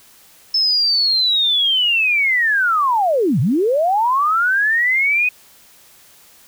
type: linear two-way sweep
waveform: sine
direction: down then up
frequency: 5274 to 108.4 to 2518 Hz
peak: -13 dBFS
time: 0.54-5.29 s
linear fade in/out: 5 ms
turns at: 3.4 s
effects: white hiss -48 dBFS RMS until 6.47 s